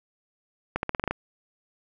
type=accelerating click train; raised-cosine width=0.5 ms; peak=-11 dBFS; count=8; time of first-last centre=0.76-1.11 s; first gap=71 ms; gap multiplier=0.88; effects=none